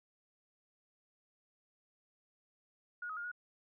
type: tone with pitch steps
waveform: sine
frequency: 1442 / 1267 / 1415 / 1453 Hz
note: F#6 / D#6 / F6 / F#6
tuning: -45 / +31 / +22 / -32 cents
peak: -39 dBFS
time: 3.02-3.316 s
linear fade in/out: 5 ms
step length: 74 ms
effects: none